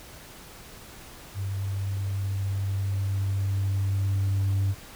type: tone with level ramp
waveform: sine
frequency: 97.9 Hz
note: G2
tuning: 2 cents flat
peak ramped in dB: -27 to -19 dBFS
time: 1.34-4.75 s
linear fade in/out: 50 ms
effects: tanh soft clip ceiling -20 dBFS + pink hiss -46 dBFS RMS until 4.95 s